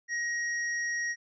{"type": "tone", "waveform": "square", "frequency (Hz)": 1888, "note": "A#6", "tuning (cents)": 22, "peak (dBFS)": -30, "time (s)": [0.08, 1.16], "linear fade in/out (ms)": 50, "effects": ["resampled to 16000 Hz"]}